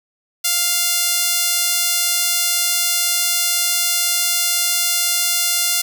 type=tone with high-pass filter; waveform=sawtooth; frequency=698 Hz; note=F5; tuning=1 cent flat; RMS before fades=-18 dBFS; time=0.44-5.82 s; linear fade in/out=10 ms; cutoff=4400 Hz; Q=0.53; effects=none

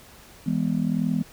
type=chord; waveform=sine; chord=E major; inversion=none; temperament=just; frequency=164.81 / 206 / 247.2 Hz; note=E3 / G#3 / B3; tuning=0 / -14 / +2 cents; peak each=-25 dBFS; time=0.46-1.23 s; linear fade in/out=10 ms; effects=tanh soft clip ceiling -13 dBFS + pink hiss -49 dBFS RMS until 1.32 s

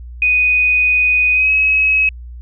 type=tone with pitch glide; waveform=sine; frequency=2489 to 2559 Hz; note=D#7 to D#7; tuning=0 to +48 cents; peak=-10 dBFS; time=0.22-2.09 s; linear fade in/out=2 ms; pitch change=+48 cents; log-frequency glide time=1.33-1.5 s; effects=added 60 Hz sine -29 dBFS peak until 2.41 s

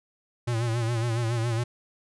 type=tone with vibrato; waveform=square; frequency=116.54 Hz; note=A#2; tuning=in tune; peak=-25 dBFS; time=0.47-1.64 s; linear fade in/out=10 ms; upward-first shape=sine; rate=7.2 Hz; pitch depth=72 cents each way; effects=resampled to 24000 Hz

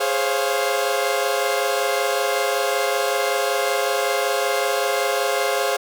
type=chord; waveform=sawtooth; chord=Db major seventh; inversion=second; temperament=equal with one note detuned; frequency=415.3 / 523.3 / 548.6 / 698.5 Hz; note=Ab4 / C5 / Db5 / F5; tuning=0 / 0 / -18 / 0 cents; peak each=-21 dBFS; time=0-5.77 s; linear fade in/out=10 ms; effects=none

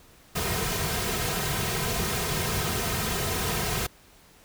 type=noise with comb filter; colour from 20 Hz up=pink; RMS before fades=-28 dBFS; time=0.35-3.87 s; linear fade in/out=10 ms; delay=3.5 ms; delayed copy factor=-0.7; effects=pink hiss -55 dBFS RMS until 4.44 s

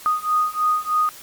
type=beating tone pair; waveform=sine; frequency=1238 / 1241.2 Hz; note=D#6 / D#6; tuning=-9 / -5 cents; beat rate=3.2 Hz; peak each=-21 / -20 dBFS; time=0.06-1.09 s; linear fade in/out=0 ms; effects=white hiss -41 dBFS RMS until 1.22 s + MP3 96 kbps

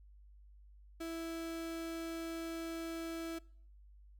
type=tone; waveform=35% pulse; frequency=329.6 Hz; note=E4; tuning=in tune; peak=-38 dBFS; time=1-3.39 s; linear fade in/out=10 ms; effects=noise-tail reverb RT60 0.6 s tail -25 dB re dry + added 50 Hz sine -56 dBFS peak until 4.19 s

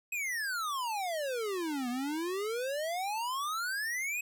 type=exponential two-way sweep; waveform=square; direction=down then up; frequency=2564 to 238.3 to 2564 Hz; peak=-33 dBFS; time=0.12-4.21 s; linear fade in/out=5 ms; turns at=1.89 s; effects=none

